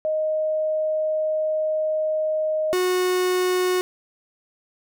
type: tone pair in turn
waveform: sine / 45% pulse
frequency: 622.3 / 365.5 Hz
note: D#5 / F#4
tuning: 0 / -21 cents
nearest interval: major sixth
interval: 921 cents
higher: first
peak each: -20 / -19 dBFS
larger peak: second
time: 0.05-2.73 / 2.73-3.81 s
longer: first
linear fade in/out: 0 ms
effects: none